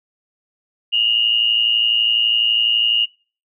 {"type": "tone pair together", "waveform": "sine", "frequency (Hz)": [2830, 2942], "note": ["F7", "F#7"], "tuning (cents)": [22, -11], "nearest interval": "minor second", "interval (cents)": 67, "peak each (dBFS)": [-15, -20], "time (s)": [0.92, 3.06], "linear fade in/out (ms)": 20, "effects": ["noise-tail reverb RT60 0.4 s tail -25 dB re dry"]}